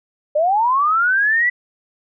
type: linear sweep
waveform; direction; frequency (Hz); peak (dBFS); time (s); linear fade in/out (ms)
sine; up; 576 to 1988; -13; 0.35-1.5; 10
effects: none